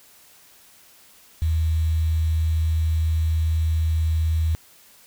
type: tone with quantisation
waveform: sine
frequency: 80.1 Hz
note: E2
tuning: 49 cents flat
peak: -18 dBFS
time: 1.42-4.55 s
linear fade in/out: 0 ms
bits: 7
effects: white hiss -52 dBFS RMS until 5.06 s